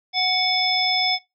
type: harmonic tone with a mistuned harmonic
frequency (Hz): 740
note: F#5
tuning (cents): 0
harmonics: 1 / 3 / 5 / 7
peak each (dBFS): -24 / -25 / -23 / -22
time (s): 0.13-1.19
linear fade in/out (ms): 50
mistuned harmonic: 5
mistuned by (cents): -100
effects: noise-tail reverb RT60 0.2 s tail -20 dB re dry